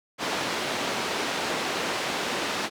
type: band-pass noise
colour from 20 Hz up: pink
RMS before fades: -29 dBFS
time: 0.18-2.7 s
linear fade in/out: 50 ms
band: 300 to 5100 Hz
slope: 12 dB/octave
effects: none